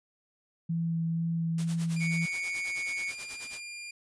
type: tone with vibrato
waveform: sine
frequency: 165.7 Hz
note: E3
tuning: 9 cents sharp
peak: -27 dBFS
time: 0.69-2.26 s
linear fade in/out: 10 ms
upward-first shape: sine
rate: 2.1 Hz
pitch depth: 10 cents each way
type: noise with tremolo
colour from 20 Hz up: white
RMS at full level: -41 dBFS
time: 1.58-3.6 s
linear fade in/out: 2 ms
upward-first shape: sine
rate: 9.3 Hz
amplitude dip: 85%
type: tone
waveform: sawtooth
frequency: 2400 Hz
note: D7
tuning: 37 cents sharp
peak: -36 dBFS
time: 1.96-3.91 s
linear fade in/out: 5 ms
type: tone with pitch glide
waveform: triangle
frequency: 2231 to 2218 Hz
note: C#7 to C#7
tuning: +11 to 0 cents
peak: -30 dBFS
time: 2-3.12 s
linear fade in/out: 20 ms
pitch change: -11 cents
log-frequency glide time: 2.16-2.77 s
effects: resampled to 22050 Hz